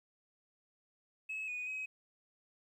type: tone with pitch steps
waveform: sine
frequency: 2580 / 2476 / 2539 Hz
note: E7 / D#7 / D#7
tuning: -38 / -9 / +34 cents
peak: -36 dBFS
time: 1.29-1.86 s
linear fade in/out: 10 ms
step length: 190 ms
effects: tanh soft clip ceiling -35 dBFS + 12-bit